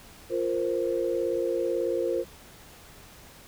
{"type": "chord", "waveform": "sine", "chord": "F suspended fourth", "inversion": "none", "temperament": "just", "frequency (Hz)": [349.2, 465.6, 523.8], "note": ["F4", "Bb4", "C5"], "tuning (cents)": [0, -2, 2], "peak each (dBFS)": -29, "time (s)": [0.29, 2.25], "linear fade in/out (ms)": 50, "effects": ["pink hiss -50 dBFS RMS until 3.47 s"]}